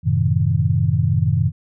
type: chord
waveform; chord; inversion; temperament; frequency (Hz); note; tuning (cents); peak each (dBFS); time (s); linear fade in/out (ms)
sine; F# diminished seventh; none; equal with one note detuned; 92.5 / 110 / 130.81 / 157.55; F#2 / A2 / C3 / Eb3; 0 / 0 / 0 / +22; -20; 0.03-1.52; 50
effects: none